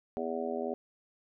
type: harmonic tone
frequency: 82 Hz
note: E2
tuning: 9 cents flat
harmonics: 3 / 4 / 5 / 6 / 7 / 8 / 9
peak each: -38 / -45 / -36 / -49 / -38 / -42 / -41 dBFS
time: 0.17-0.74 s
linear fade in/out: 0 ms
effects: none